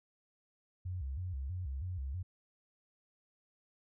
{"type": "tone with vibrato", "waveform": "sine", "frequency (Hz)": 78.2, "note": "D#2", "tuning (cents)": 9, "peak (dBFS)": -36, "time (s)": [0.85, 2.23], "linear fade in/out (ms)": 10, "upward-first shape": "square", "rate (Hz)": 3.1, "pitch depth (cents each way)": 260, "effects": []}